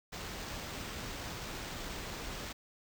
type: noise with sample-and-hold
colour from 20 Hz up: pink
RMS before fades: -42 dBFS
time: 0.12-2.53 s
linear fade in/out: 10 ms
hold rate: 11025 Hz
effects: none